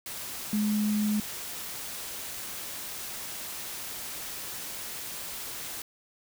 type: tone in noise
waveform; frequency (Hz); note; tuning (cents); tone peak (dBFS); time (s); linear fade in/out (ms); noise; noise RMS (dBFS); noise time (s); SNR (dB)
sine; 210.7; G#3; +25; -24; 0.53-1.2; 2; white; -38; 0.06-5.82; +11
effects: none